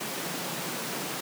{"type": "high-pass noise", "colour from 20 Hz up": "pink", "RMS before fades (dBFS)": -34, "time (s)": [0, 1.21], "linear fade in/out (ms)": 10, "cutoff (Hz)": 140, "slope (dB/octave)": 48, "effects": []}